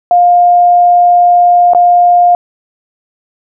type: tone with dropouts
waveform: sine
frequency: 706 Hz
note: F5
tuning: 19 cents sharp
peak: -3 dBFS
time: 0.11-2.35 s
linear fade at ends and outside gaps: 1 ms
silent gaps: 1.735-1.748 s
effects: none